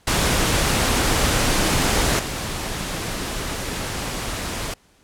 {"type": "noise with level steps", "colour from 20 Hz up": "pink", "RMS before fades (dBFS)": [-19, -27], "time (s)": [0.07, 4.74], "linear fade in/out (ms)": 5, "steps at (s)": 2.19, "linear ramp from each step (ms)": 5, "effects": ["pink hiss -57 dBFS RMS until 5.03 s", "low-pass 11000 Hz 12 dB/octave"]}